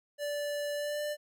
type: tone with pitch glide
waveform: square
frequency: 583 to 593.2 Hz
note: D5 to D5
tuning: -13 to +17 cents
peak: -33 dBFS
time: 0.18-1.17 s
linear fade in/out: 50 ms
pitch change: +30 cents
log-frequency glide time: 0.75-1.01 s
effects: none